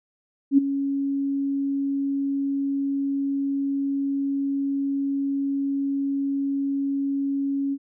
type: tone with ADSR envelope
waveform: sine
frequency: 277.2 Hz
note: C#4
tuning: in tune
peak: -10 dBFS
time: 0.51-7.78 s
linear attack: 69 ms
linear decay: 12 ms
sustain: -12 dB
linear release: 53 ms
effects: none